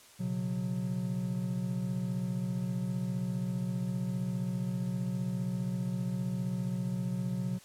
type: chord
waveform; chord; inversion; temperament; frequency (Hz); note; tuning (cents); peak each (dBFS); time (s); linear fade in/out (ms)
triangle; B suspended second; none; equal with one note detuned; 123.47 / 138.59 / 182.56; B2 / C#3 / F#3; 0 / 0 / -23; -34 / -37 / -31; 0.19-7.59; 20
effects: white hiss -56 dBFS RMS until 7.64 s + low-pass 11000 Hz 12 dB/octave